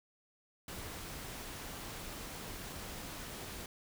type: noise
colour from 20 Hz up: pink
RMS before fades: -45 dBFS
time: 0.68-3.66 s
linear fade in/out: 2 ms
effects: none